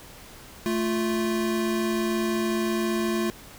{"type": "tone pair together", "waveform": "square", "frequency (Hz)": [220.4, 349.2], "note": ["A3", "F4"], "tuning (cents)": [3, 0], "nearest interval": "minor sixth", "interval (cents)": 797, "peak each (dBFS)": -27, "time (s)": [0.66, 3.3], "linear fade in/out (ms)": 0, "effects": ["pink hiss -46 dBFS RMS until 3.58 s"]}